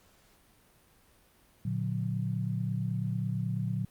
sine chord, Bb augmented, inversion none, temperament just, 116.54 / 145.68 / 182.1 Hz, Bb2 / D3 / F#3, 0 / -14 / -27 cents, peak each -32 / -35 / -34 dBFS, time 1.65-3.85 s, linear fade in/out 5 ms, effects pink hiss -63 dBFS RMS until 3.9 s + Opus 48 kbps

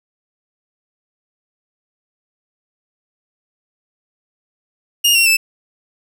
sawtooth tone with pitch steps, 2839 / 2736 / 2637 Hz, F7 / F7 / E7, +28 / -36 / 0 cents, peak -7 dBFS, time 5.04-5.37 s, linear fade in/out 10 ms, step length 110 ms, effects none

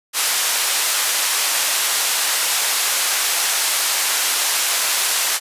white band-pass noise, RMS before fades -19 dBFS, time 0.13-5.4 s, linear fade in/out 50 ms, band 710 to 11000 Hz, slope 12 dB/octave, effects resampled to 32000 Hz

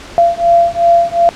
sine beating tone pair, 683 / 685.7 Hz, F5 / F5, -39 / -32 cents, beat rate 2.7 Hz, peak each -10 dBFS, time 0.18-1.29 s, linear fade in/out 0 ms, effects pink hiss -32 dBFS RMS until 1.35 s + low-pass 6000 Hz 12 dB/octave

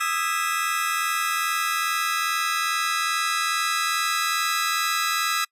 sawtooth chord, E major seventh, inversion third, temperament just, 1236.1 / 1318.5 / 1648.1 / 1977.8 Hz, D#6 / E6 / G#6 / B6, -12 / 0 / -14 / +2 cents, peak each -24 / -22 / -27 / -27 dBFS, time 0-5.45 s, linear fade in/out 10 ms, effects noise-tail reverb RT60 0.1 s tail -26 dB re dry + resampled to 32000 Hz

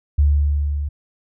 sine tone with level ramp, 72.6 Hz, D2, 19 cents flat, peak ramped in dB -10 to -21 dBFS, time 0.18-0.89 s, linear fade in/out 10 ms, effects none

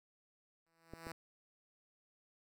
5% pulse tone with exponential growth, 164.81 Hz, E3, in tune, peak -32 dBFS, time 0.66-1.12 s, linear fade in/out 2 ms, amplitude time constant 100 ms
clicks, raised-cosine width 2 ms, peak -33 dBFS, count 2, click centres 0.936 / 1.069 s
effects none

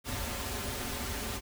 pink noise with comb filter, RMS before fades -36 dBFS, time 0.04-1.41 s, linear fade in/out 50 ms, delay 6.2 ms, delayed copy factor -1, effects none

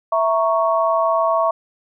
sine chord, A# diminished, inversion second, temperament equal, 659.3 / 932.3 / 1108.7 Hz, E5 / A#5 / C#6, 0 / 0 / 0 cents, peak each -17 / -23 / -19 dBFS, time 0.12-1.51 s, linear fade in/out 5 ms, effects none

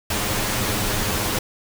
pink noise with comb filter, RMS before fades -23 dBFS, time 0.1-1.39 s, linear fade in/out 5 ms, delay 9.6 ms, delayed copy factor +0.75, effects none

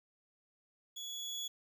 30% pulse tone with level ramp, 3383 Hz, G#7, 31 cents sharp, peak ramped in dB -40 to -35 dBFS, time 0.96-1.48 s, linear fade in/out 10 ms, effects none

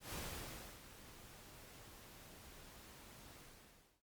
pink noise with ADSR envelope, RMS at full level -45 dBFS, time 0-4.02 s, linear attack 130 ms, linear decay 660 ms, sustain -13 dB, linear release 670 ms, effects Opus 48 kbps

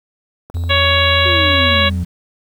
click train, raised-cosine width 1 ms, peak -21 dBFS, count 8, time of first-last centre 0.5-0.983 s, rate 14.5 Hz
triangle tone, 85.4 Hz, F2, 38 cents flat, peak -15 dBFS, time 0.54-2.04 s, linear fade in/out 10 ms
harmonic tone, 558 Hz, C#5, 11 cents sharp, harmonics 1 / 2 / 3 / 4 / 5 / 6 / 7, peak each -19 / -19 / -19 / -19 / -19 / -19 / -19 dBFS, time 0.69-1.9 s, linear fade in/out 20 ms
sine exponential sweep, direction down, 370 to 171.5 Hz, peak -22 dBFS, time 1.25-2.05 s, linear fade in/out 10 ms
effects 7-bit

